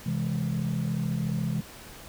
sine chord, C augmented, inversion none, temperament equal, 130.81 / 164.81 / 207.7 Hz, C3 / E3 / G#3, 0 / 0 / 0 cents, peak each -29 / -28 / -30 dBFS, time 0.06-1.61 s, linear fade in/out 5 ms, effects tanh soft clip ceiling -21 dBFS + pink hiss -46 dBFS RMS until 2.08 s

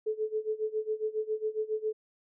sine tone with tremolo, 433.1 Hz, A4, 27 cents flat, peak -26 dBFS, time 0.06-1.93 s, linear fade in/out 10 ms, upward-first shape sine, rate 7.3 Hz, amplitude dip 90%, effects none

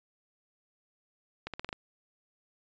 accelerating click train, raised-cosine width 0.3 ms, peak -21 dBFS, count 6, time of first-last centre 1.47-1.729 s, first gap 67 ms, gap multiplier 0.87, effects resampled to 16000 Hz

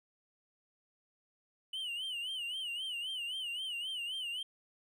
triangle tone with vibrato, 2960 Hz, F#7, in tune, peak -35 dBFS, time 1.73-4.43 s, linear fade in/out 5 ms, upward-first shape sine, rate 3.8 Hz, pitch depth 120 cents each way, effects none

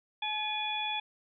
harmonic tone with a mistuned harmonic, 853 Hz, G#5, 46 cents sharp, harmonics 1 / 2 / 3 / 4, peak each -35 / -47 / -36 / -35 dBFS, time 0.22-1 s, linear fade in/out 5 ms, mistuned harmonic 3, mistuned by -74 cents, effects none

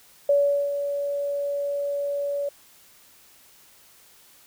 sine tone with ADSR envelope, 569 Hz, C#5, 45 cents sharp, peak -15 dBFS, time 0.29-2.49 s, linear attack 4 ms, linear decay 400 ms, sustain -9 dB, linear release 5 ms, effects white hiss -54 dBFS RMS until 4.46 s

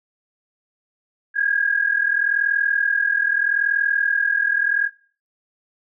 sine tone pair together, 1622 / 1662.8 Hz, G#6 / G#6, -41 / +2 cents, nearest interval unison, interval 43 cents, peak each -19 / -20 dBFS, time 1.34-4.9 s, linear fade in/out 50 ms, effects noise-tail reverb RT60 0.4 s tail -19 dB re dry

